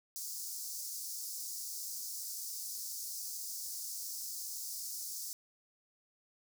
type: high-pass noise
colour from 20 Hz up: pink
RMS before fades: -42 dBFS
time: 0.16-5.33 s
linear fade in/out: 0 ms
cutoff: 4900 Hz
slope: 48 dB/octave
effects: none